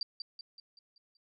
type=tone with echo; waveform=sine; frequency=4699 Hz; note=D8; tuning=in tune; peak=-31 dBFS; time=0.01-0.03 s; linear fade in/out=2 ms; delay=190 ms; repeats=6; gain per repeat=-6 dB; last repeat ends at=1.17 s; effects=none